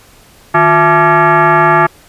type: tone with frequency modulation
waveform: sine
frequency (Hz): 155.8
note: D#3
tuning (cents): +3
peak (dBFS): -5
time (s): 0.54-1.87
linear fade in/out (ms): 10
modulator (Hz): 510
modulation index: 3
effects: pink hiss -43 dBFS RMS until 2.08 s + resampled to 32000 Hz